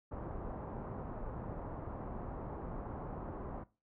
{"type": "low-pass noise", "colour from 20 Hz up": "pink", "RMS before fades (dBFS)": -43, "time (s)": [0.11, 3.64], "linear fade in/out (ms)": 10, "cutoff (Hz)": 1100, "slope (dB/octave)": 24, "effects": ["noise-tail reverb RT60 0.3 s tail -19 dB re dry"]}